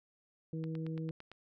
harmonic tone, 160.5 Hz, E3, 46 cents flat, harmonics 1 / 2 / 3, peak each -37 / -43 / -47 dBFS, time 0.53-1.11 s, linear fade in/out 2 ms
click train, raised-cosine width 0.3 ms, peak -34 dBFS, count 7, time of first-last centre 0.64-1.316 s, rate 8.87 Hz
effects none

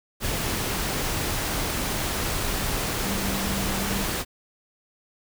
sine tone in noise, 196 Hz, G3, in tune, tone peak -30 dBFS, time 3.02-4.06 s, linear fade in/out 50 ms, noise pink, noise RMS -27 dBFS, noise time 0.2-4.25 s, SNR -6 dB, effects none

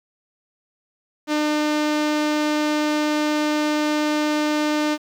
sawtooth tone with low-pass filter, 301.4 Hz, D4, 45 cents sharp, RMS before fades -21 dBFS, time 1.27-4.98 s, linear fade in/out 50 ms, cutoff 5700 Hz, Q 0.94, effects 8-bit

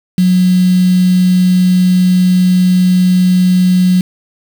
sine tone with quantisation, 182.5 Hz, F#3, 24 cents flat, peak -6 dBFS, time 0.18-4.01 s, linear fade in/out 2 ms, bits 4, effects none

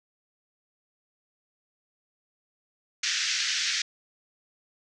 white band-pass noise, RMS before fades -28 dBFS, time 3.03-3.82 s, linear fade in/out 5 ms, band 1500 to 6400 Hz, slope 48 dB/octave, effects none

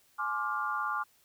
sine chord, D half-diminished seventh, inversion second, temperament just, 845.8 / 1057.2 / 1174.7 / 1409.6 Hz, Ab5 / C6 / D6 / F6, +31 / +18 / 0 / +16 cents, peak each -38 / -38 / -33 / -35 dBFS, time 0.18-1.04 s, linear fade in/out 20 ms, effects white hiss -66 dBFS RMS until 1.24 s

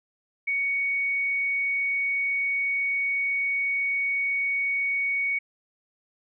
sine tone, 2233 Hz, C#7, 12 cents sharp, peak -23 dBFS, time 0.47-5.39 s, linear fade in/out 10 ms, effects none

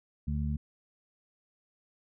harmonic tone, 73.42 Hz, D2, in tune, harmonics 1 / 2 / 3, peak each -31 / -34 / -36 dBFS, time 0.27-0.57 s, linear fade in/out 10 ms, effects none

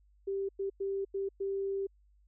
sine tone bursts at uneven times, 392 Hz, G4, in tune, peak -31 dBFS, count 5, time 0.27-0.49 / 0.59-0.7 / 0.8-1.05 / 1.14-1.29 / 1.4-1.87 s, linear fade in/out 10 ms, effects added 50 Hz sine -62 dBFS peak until 2.27 s

